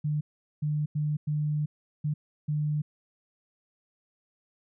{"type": "tone bursts at uneven times", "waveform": "sine", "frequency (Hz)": 150, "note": "D3", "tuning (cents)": 37, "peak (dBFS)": -25, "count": 6, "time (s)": [[0.04, 0.21], [0.62, 0.86], [0.95, 1.17], [1.27, 1.66], [2.04, 2.14], [2.48, 2.82]], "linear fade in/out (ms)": 10, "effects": []}